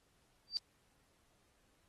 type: tone with exponential growth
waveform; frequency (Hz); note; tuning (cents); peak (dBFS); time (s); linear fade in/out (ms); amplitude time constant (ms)
sine; 4654; D8; -17; -29; 0.47-0.57; 0; 20
effects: pink hiss -74 dBFS RMS until 1.88 s + AAC 32 kbps